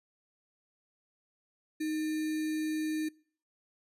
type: tone with sample-and-hold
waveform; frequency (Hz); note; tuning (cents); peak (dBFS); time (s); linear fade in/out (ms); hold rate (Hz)
sine; 311.1; D#4; 0; -30; 1.8-3.09; 10; 2100
effects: noise-tail reverb RT60 0.5 s tail -25 dB re dry + resampled to 32000 Hz